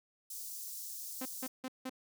white high-pass noise, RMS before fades -44 dBFS, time 0.3-1.48 s, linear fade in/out 5 ms, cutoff 5200 Hz, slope 24 dB/octave
sawtooth tone bursts, 258.7 Hz, C4, 19 cents flat, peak -34 dBFS, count 4, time 1.21-1.896 s, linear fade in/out 5 ms, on 44 ms, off 170 ms
effects none

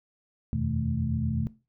sine tone cluster, 82.6 / 90.8 / 124.9 / 158.1 / 218.7 Hz, E2 / F#2 / B2 / D#3 / A3, +4 / -32 / +20 / +28 / -10 cents, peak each -32 / -36 / -30 / -34 / -31 dBFS, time 0.53-1.47 s, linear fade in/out 0 ms, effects noise-tail reverb RT60 0.3 s tail -18 dB re dry

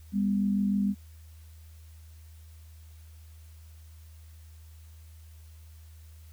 sine tone pair together, 200.4 / 246.9 Hz, G3 / B3, +38 / 0 cents, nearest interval major third, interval 362 cents, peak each -24 / -32 dBFS, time 0.12-0.95 s, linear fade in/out 50 ms, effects added 79 Hz sine -47 dBFS peak until 6.32 s + white hiss -62 dBFS RMS until 6.32 s

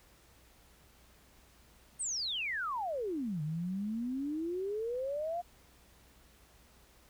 sine exponential two-way sweep, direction down then up, 8970 to 147.7 to 716 Hz, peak -33 dBFS, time 1.99-5.42 s, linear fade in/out 20 ms, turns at 3.42 s, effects added 60 Hz sine -65 dBFS peak until 7.09 s + pink hiss -63 dBFS RMS until 7.09 s

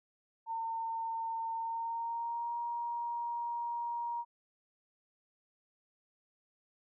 sine tone with pitch glide, 908 to 944.4 Hz, A#5 to A#5, -46 to +22 cents, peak -34 dBFS, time 0.46-4.25 s, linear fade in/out 50 ms, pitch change +68 cents, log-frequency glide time 1.55-2.56 s, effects none

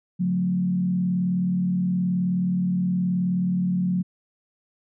sine tone with frequency modulation, 181.3 Hz, F#3, 35 cents flat, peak -20 dBFS, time 0.19-4.03 s, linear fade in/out 20 ms, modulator 39 Hz, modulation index 0.55, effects none

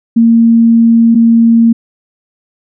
sine tone pair in turn, 230 / 230 Hz, A#3 / A#3, -23 / -23 cents, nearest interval unison, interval 0 cents, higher neither, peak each -3 dBFS, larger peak neither, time 0.16-1.15 / 1.15-1.73 s, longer first, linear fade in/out 10 ms, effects none

